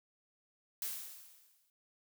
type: noise with exponential decay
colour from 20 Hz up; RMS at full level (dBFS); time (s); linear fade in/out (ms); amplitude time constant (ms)
blue; -37; 0.82-1.7; 1; 190
effects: none